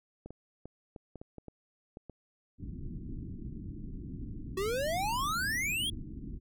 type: clicks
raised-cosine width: 2 ms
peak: -31 dBFS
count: 10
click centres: 0.26 / 0.306 / 0.656 / 0.962 / 1.157 / 1.215 / 1.383 / 1.483 / 1.971 / 2.097 s
type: low-pass noise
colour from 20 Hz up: pink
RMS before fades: -41 dBFS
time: 2.58-6.4 s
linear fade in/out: 50 ms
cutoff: 330 Hz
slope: 48 dB/octave
type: exponential sweep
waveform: square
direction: up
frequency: 370 to 3368 Hz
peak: -31 dBFS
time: 4.57-5.9 s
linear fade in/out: 5 ms
effects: none